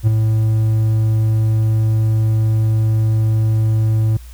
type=tone with ADSR envelope; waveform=triangle; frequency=110 Hz; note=A2; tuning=in tune; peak=-5 dBFS; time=0.03-4.17 s; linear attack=43 ms; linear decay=9 ms; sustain=-5 dB; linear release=5 ms; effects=added 60 Hz sine -33 dBFS peak until 4.33 s + white hiss -47 dBFS RMS until 4.33 s